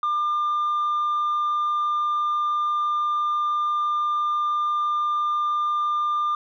sine tone with tanh clipping, 1199 Hz, D6, 36 cents sharp, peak -21 dBFS, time 0.03-6.35 s, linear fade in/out 2 ms, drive 1 dB, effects none

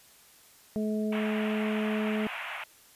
harmonic tone, 214.3 Hz, A3, 45 cents flat, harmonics 1 / 2 / 3, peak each -28 / -34 / -38 dBFS, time 0.76-2.27 s, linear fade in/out 0 ms
white band-pass noise, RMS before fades -38 dBFS, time 1.12-2.64 s, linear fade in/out 5 ms, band 640 to 2900 Hz, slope 48 dB/octave
effects white hiss -57 dBFS RMS until 2.95 s + resampled to 32000 Hz

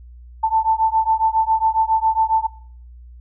sine beating tone pair, 883 / 890.3 Hz, A5 / A5, +6 / +20 cents, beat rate 7.3 Hz, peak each -18 dBFS, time 0.43-2.47 s, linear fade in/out 10 ms, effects noise-tail reverb RT60 0.5 s tail -19 dB re dry + added 60 Hz sine -38 dBFS peak until 3.2 s

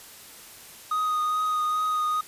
triangle tone with vibrato, 1244.5 Hz, D#6, in tune, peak -21 dBFS, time 0.91-2.21 s, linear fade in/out 5 ms, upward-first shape triangle, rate 2.4 Hz, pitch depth 17 cents each way, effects white hiss -46 dBFS RMS until 2.27 s + resampled to 32000 Hz

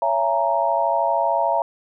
sine chord, A# half-diminished seventh, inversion first, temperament just, 559.4 / 671.3 / 839.1 / 932.3 Hz, C#5 / E5 / G#5 / A#5, +16 / +31 / +18 / 0 cents, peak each -25 / -21 / -26 / -21 dBFS, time 0.02-1.62 s, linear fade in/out 2 ms, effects none

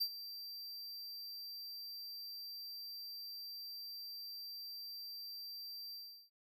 square tone with ADSR envelope, 4699 Hz, D8, in tune, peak -32 dBFS, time 0-6.3 s, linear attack 16 ms, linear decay 67 ms, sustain -14 dB, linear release 370 ms, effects none

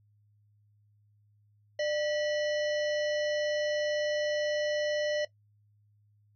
harmonic tone with a mistuned harmonic, 597 Hz, D5, 28 cents sharp, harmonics 1 / 3 / 5 / 7 / 9 / 10, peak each -28 / -38 / -42 / -45 / -47 / -48 dBFS, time 1.79-5.25 s, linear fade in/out 5 ms, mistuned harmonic 3, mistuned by +140 cents, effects noise-tail reverb RT60 0.1 s tail -17 dB re dry + added 104 Hz sine -63 dBFS peak until 6.35 s

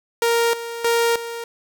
sawtooth tone with tremolo, 466.2 Hz, A#4, in tune, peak -12 dBFS, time 0.22-1.44 s, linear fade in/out 2 ms, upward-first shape square, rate 1.6 Hz, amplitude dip 75%, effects none

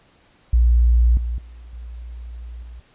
sine tone with level steps, 59 Hz, A#1, 22 cents sharp, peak -11 / -21 / -37 / -31 / -34 dBFS, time 0.53-2.8 s, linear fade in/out 5 ms, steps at 1.17 / 1.38 / 1.73 / 2.62 s, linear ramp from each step 2 ms, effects pink hiss -56 dBFS RMS until 2.94 s + resampled to 8000 Hz

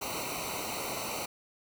pink noise with comb filter, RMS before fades -36 dBFS, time 0.01-1.26 s, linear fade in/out 10 ms, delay 0.59 ms, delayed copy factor -1, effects none

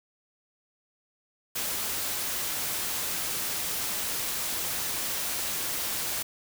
white noise, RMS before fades -31 dBFS, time 1.55-6.23 s, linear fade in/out 10 ms, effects none

